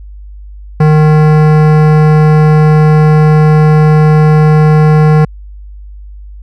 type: tone with hard clipping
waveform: sine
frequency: 153.6 Hz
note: D#3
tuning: 22 cents flat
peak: -5 dBFS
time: 0.8-5.25 s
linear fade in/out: 5 ms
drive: 17 dB
effects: added 50 Hz sine -26 dBFS peak until 6.42 s